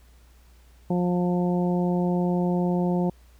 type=harmonic tone; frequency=177.6 Hz; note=F3; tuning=29 cents sharp; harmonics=1 / 2 / 3 / 4 / 5; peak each=-22 / -28 / -32 / -34 / -36 dBFS; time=0.9-3.1 s; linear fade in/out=5 ms; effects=added 60 Hz sine -51 dBFS peak until 3.39 s + pink hiss -61 dBFS RMS until 3.39 s